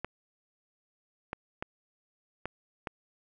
clicks, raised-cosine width 0.5 ms, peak -19 dBFS, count 5, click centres 0.046 / 1.331 / 1.625 / 2.456 / 2.872 s, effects none

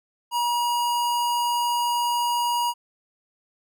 square tone, 957 Hz, A#5, 45 cents sharp, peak -22 dBFS, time 0.31-2.74 s, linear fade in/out 50 ms, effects none

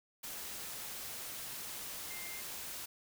sine tone in noise, 2100 Hz, C7, 6 cents sharp, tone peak -48 dBFS, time 2.1-2.41 s, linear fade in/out 10 ms, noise white, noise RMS -44 dBFS, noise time 0.23-2.86 s, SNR -7 dB, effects none

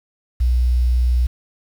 sine tone with quantisation, 61.3 Hz, B1, 12 cents flat, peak -13 dBFS, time 0.4-1.27 s, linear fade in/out 10 ms, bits 7, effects none

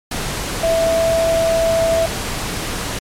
sine tone in noise, 659.3 Hz, E5, in tune, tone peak -13 dBFS, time 0.63-2.06 s, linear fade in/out 5 ms, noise pink, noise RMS -23 dBFS, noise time 0.11-2.99 s, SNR +7 dB, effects low-pass 11000 Hz 12 dB/octave + MP3 96 kbps

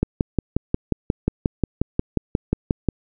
click train, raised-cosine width 3 ms, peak -5 dBFS, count 17, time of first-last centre 0.03-2.887 s, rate 5.6 Hz, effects none

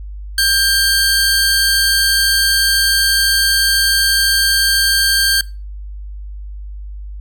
sawtooth tone pair together, 1591 / 4482 Hz, G6 / C#8, +25 / +18 cents, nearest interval octave + tritone, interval 1793 cents, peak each -11 dBFS, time 0.38-5.41 s, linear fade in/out 2 ms, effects noise-tail reverb RT60 0.3 s tail -22 dB re dry + added 50 Hz sine -26 dBFS peak until 7.2 s

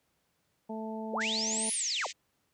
harmonic tone, 220 Hz, A3, in tune, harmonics 1 / 2 / 3 / 4, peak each -37 / -42 / -43 / -43 dBFS, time 0.69-1.7 s, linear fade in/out 10 ms
sine linear two-way sweep, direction up then down, 331.3 to 10180 to 331.3 Hz, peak -30 dBFS, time 1.13-2.07 s, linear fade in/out 10 ms, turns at 1.72 s
white band-pass noise, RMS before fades -41 dBFS, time 1.2-2.13 s, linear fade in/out 20 ms, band 1900 to 7600 Hz, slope 96 dB/octave
effects pink hiss -75 dBFS RMS until 2.53 s + high-pass 80 Hz 12 dB/octave

